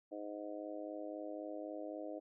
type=harmonic tone; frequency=103.83 Hz; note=G#2; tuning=in tune; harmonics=3 / 4 / 5 / 6 / 7; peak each=-46 / -53 / -48 / -47 / -54 dBFS; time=0.11-2.2 s; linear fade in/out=20 ms; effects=none